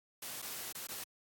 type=noise with dropouts; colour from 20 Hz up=white; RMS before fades=-43 dBFS; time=0.22-1.04 s; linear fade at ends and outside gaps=5 ms; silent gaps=0.419-0.423 / 0.724-0.749 / 0.871-0.887 s; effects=high-pass 100 Hz 12 dB/octave + AAC 64 kbps